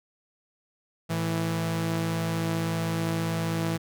sawtooth tone pair together, 109.29 / 164.81 Hz, A2 / E3, -11 / 0 cents, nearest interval perfect fifth, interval 711 cents, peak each -28 / -23 dBFS, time 1.09-3.78 s, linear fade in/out 20 ms, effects none

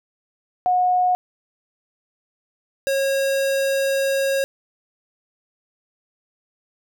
sine / square tone pair in turn, 727 / 544.6 Hz, F#5 / C#5, -31 / -31 cents, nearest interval perfect fourth, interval 500 cents, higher first, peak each -15 / -19 dBFS, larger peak first, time 0.66-1.15 / 2.87-4.44 s, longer second, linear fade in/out 0 ms, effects none

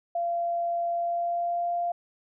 sine tone with pitch glide, 687 to 695 Hz, F5 to F5, -29 to -9 cents, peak -25 dBFS, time 0.15-1.92 s, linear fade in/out 5 ms, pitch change +20 cents, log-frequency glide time 0.92-1.73 s, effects none

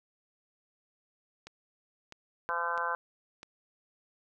click train, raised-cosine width 0.2 ms, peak -28 dBFS, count 4, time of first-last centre 1.47-3.431 s, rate 1.53 Hz
harmonic tone, 170.6 Hz, F3, 40 cents flat, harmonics 3 / 4 / 5 / 6 / 7 / 8 / 9, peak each -40 / -42 / -39 / -34 / -39 / -38 / -35 dBFS, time 2.49-2.95 s, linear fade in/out 0 ms
effects none

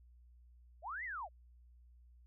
sine linear two-way sweep, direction up then down, 554.4 to 2093 to 554.4 Hz, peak -40 dBFS, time 0.82-1.29 s, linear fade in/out 50 ms, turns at 1.04 s, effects added 60 Hz sine -59 dBFS peak until 2.26 s

